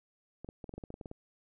clicks, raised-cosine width 2 ms, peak -30 dBFS, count 12, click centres 0.446 / 0.489 / 0.642 / 0.693 / 0.739 / 0.78 / 0.838 / 0.904 / 0.941 / 1.012 / 1.058 / 1.114 s, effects none

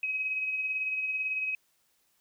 sine tone with tremolo, 2540 Hz, D#7, 35 cents sharp, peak -27 dBFS, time 0.03-1.55 s, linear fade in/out 2 ms, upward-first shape sine, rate 18 Hz, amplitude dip 40%, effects white hiss -71 dBFS RMS until 2.2 s

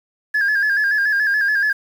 sine tone with vibrato, 1661.2 Hz, G#6, in tune, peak -13 dBFS, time 0.34-1.73 s, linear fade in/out 10 ms, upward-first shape square, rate 7 Hz, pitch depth 54 cents each way, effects tanh soft clip ceiling -12 dBFS + 7-bit

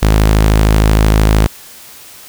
sawtooth tone, 53.1 Hz, G#1, 39 cents sharp, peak -3 dBFS, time 0.02-1.47 s, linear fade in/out 10 ms, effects white hiss -36 dBFS RMS until 2.28 s

